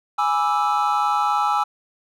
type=chord; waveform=triangle; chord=E dominant seventh; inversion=first; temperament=equal; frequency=830.6 / 987.8 / 1174.7 / 1318.5 Hz; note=G#5 / B5 / D6 / E6; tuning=0 / 0 / 0 / 0 cents; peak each=-19 / -25 / -25 / -20 dBFS; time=0.18-1.64 s; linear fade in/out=10 ms; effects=none